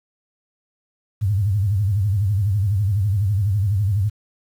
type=tone with vibrato; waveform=sine; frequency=100.3 Hz; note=G2; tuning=40 cents sharp; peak=-16 dBFS; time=1.21-4.1 s; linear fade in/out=20 ms; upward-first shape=sine; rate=12 Hz; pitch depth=150 cents each way; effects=8-bit